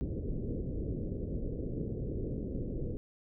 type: low-pass noise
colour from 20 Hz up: pink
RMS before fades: -36 dBFS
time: 0.01-2.97 s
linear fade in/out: 0 ms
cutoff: 500 Hz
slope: 48 dB/octave
effects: none